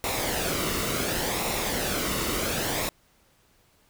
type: noise with flanger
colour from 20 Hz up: pink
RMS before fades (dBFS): -28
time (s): 0.04-2.89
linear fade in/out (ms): 0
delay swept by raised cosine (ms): 0.63 to 1.24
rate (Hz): 0.69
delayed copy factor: -0.5
effects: pink hiss -63 dBFS RMS until 3.89 s